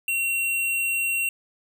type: tone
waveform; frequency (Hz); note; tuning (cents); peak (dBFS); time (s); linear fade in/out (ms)
square; 2738; F7; -35; -23; 0.08-1.29; 2
effects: none

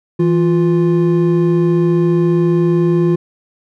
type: tone pair together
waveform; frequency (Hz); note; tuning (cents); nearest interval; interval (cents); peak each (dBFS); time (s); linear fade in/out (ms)
triangle; 165.1 / 350.2; E3 / F4; +3 / +5; octave + minor second; 1302; -11; 0.19-3.16; 10
effects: none

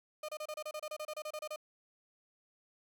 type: tone bursts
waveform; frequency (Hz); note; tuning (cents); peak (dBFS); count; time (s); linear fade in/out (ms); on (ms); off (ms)
35% pulse; 610; D#5; -34; -37; 16; 0.23-1.561; 5; 56; 29
effects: none

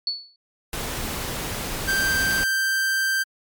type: tone with exponential decay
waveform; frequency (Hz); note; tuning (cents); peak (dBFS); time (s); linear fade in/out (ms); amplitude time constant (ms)
sine; 4435; C#8; 0; -19; 0.07-0.36; 2; 62
type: noise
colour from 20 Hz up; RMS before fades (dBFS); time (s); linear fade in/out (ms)
pink; -29; 0.73-2.44; 2
type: tone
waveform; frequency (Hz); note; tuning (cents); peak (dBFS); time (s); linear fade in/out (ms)
45% pulse; 1568; G6; 0; -20; 1.87-3.24; 20
effects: MP3 96 kbps

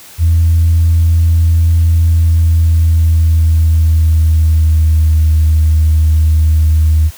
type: tone with pitch glide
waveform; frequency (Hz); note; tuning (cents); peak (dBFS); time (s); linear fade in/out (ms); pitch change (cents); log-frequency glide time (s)
sine; 83 to 78.34; E2 to D#2; +12 to +12; -5; 0.18-7.11; 50; -100; 2.06-5.28
effects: tanh soft clip ceiling -2 dBFS + white hiss -36 dBFS RMS until 7.17 s

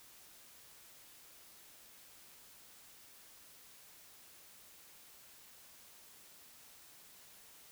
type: silence
effects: white hiss -59 dBFS RMS until 7.71 s

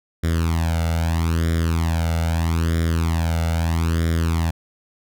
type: tone with flanger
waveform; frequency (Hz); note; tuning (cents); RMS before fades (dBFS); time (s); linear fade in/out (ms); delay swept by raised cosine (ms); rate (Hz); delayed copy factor
sawtooth; 82.5; E2; +2; -20; 0.23-4.51; 10; 0.56 to 1.43; 0.78; +0.8
effects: none

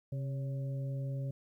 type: harmonic tone with a mistuned harmonic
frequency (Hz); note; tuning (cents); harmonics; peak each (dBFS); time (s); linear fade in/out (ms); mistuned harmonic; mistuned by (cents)
134.3; C3; +46; 1 / 2 / 3 / 4; -34 / -50 / -54 / -48; 0.12-1.31; 5; 4; +62
effects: 12-bit

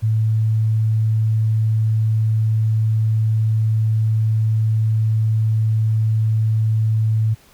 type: tone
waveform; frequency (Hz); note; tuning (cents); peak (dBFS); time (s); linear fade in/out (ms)
sine; 110; A2; 0; -14; 0.02-7.35; 20
effects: pink hiss -51 dBFS RMS until 7.53 s

